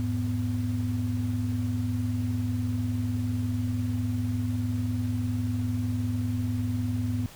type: tone cluster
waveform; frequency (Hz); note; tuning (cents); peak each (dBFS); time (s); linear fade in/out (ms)
sine; 85.9 / 105.9 / 249.2; F2 / G#2 / B3; -28 / +34 / +16; -33 / -28 / -30; 0-7.26; 0
effects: pink hiss -48 dBFS RMS until 7.35 s